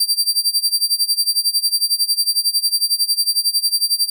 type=tone with tremolo; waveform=sawtooth; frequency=4699 Hz; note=D8; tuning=in tune; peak=-9 dBFS; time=0-4.1 s; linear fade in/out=5 ms; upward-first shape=sine; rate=11 Hz; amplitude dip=90%; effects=none